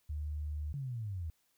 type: tone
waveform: sine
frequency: 75 Hz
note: D2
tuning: 37 cents sharp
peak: -35 dBFS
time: 0.09-0.73 s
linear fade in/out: 10 ms
type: linear sweep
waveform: sine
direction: down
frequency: 145.2 to 76.3 Hz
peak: -36 dBFS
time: 0.74-1.3 s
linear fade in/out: 0 ms
effects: white hiss -75 dBFS RMS until 1.57 s